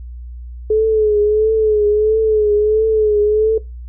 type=tone with vibrato; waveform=sine; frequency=428.5 Hz; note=A4; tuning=46 cents flat; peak=-10 dBFS; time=0.7-3.58 s; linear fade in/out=5 ms; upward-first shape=triangle; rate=1.5 Hz; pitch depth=61 cents each way; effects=noise-tail reverb RT60 0.2 s tail -18 dB re dry + added 60 Hz sine -28 dBFS peak until 3.88 s